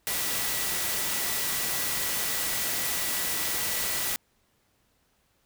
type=tone in noise; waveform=sine; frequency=1954 Hz; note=B6; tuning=19 cents flat; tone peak=-40 dBFS; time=0.07-4.16 s; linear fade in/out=0 ms; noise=white; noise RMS=-29 dBFS; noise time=0.07-4.16 s; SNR=-14 dB; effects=pink hiss -69 dBFS RMS until 5.45 s